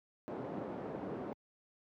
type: band-pass noise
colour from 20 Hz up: pink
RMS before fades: -42 dBFS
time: 0.28-1.33 s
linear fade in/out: 0 ms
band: 210 to 640 Hz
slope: 12 dB/octave
effects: high-pass 80 Hz 12 dB/octave